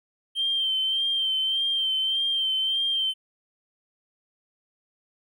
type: tone with vibrato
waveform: triangle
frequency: 3136 Hz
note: G7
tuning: in tune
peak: -19 dBFS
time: 0.35-3.14 s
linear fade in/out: 50 ms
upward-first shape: sine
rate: 1.7 Hz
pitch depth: 34 cents each way
effects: tanh soft clip ceiling -20 dBFS

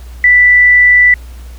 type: tone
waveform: sine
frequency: 1975.5 Hz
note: B6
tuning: in tune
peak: -3 dBFS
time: 0.24-1.14 s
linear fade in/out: 2 ms
effects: added 60 Hz sine -27 dBFS peak until 1.58 s + pink hiss -42 dBFS RMS until 1.58 s

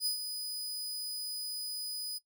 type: tone with ADSR envelope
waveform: sawtooth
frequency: 4978 Hz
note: D#8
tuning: in tune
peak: -25 dBFS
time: 0-2.19 s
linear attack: 59 ms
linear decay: 110 ms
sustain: -8 dB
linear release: 20 ms
effects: noise-tail reverb RT60 0.1 s tail -20 dB re dry

